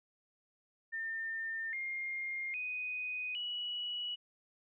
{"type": "tone with pitch steps", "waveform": "sine", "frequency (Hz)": [1805, 2122, 2494, 2932], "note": ["A6", "C7", "D#7", "F#7"], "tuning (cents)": [44, 24, 3, -16], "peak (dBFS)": -36, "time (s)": [0.92, 4.16], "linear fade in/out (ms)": 20, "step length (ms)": 810, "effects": []}